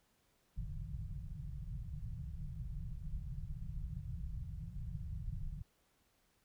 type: low-pass noise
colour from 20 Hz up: pink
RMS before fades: -43 dBFS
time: 0.56-5.63 s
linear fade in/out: 10 ms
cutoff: 170 Hz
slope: 96 dB/octave
effects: pink hiss -75 dBFS RMS until 6.44 s